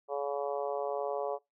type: harmonic tone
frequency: 141.6 Hz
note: C#3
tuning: 37 cents sharp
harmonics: 3 / 4 / 5 / 6 / 7 / 8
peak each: -36 / -35 / -38 / -43 / -44 / -45 dBFS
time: 0.08-1.39 s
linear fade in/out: 50 ms
effects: noise-tail reverb RT60 0.2 s tail -24 dB re dry